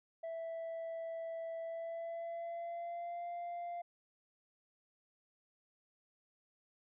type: tone with pitch glide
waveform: sine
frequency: 659.3 to 694.9 Hz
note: E5 to F5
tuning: 0 to -9 cents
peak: -37 dBFS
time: 0.23-3.82 s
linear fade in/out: 10 ms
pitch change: +91 cents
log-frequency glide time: 1.6-3.26 s
effects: tanh soft clip ceiling -39 dBFS